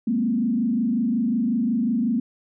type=tone with frequency modulation; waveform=sine; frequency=233.1 Hz; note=A#3; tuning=in tune; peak=-19 dBFS; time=0.07-2.2 s; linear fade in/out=5 ms; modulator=25.5 Hz; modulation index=1.1; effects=none